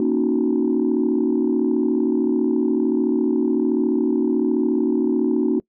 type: chord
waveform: sine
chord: D# minor seventh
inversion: second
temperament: equal with one note detuned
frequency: 235.8 / 277.2 / 311.1 / 370 Hz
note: A#3 / C#4 / D#4 / F#4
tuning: +20 / 0 / 0 / 0 cents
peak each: -21 dBFS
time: 0-5.6 s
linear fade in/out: 2 ms
effects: noise-tail reverb RT60 0.1 s tail -24 dB re dry + tanh soft clip ceiling -10 dBFS